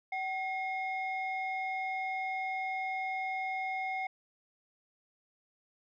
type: tone pair together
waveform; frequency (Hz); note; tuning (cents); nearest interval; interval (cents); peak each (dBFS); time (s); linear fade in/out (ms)
sine; 760 / 2150; F#5 / C7; +46 / +47; octave + tritone; 1801; -33 / -35; 0.12-4.07; 5
effects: tanh soft clip ceiling -28 dBFS